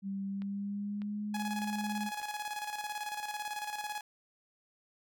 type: tone with pitch glide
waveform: sine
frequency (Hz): 196 to 208.9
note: G3 to G#3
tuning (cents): 0 to +10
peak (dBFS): -34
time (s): 0.02-2.11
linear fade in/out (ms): 50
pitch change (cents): +110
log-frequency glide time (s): 0.26-1.23
type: click train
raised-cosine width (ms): 0.3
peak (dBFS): -35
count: 4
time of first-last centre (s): 0.42-2.216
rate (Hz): 1.67
type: tone with tremolo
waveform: sawtooth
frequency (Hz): 839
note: G#5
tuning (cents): +17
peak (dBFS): -31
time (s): 1.34-4.01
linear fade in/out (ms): 5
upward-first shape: square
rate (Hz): 18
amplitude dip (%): 55
effects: none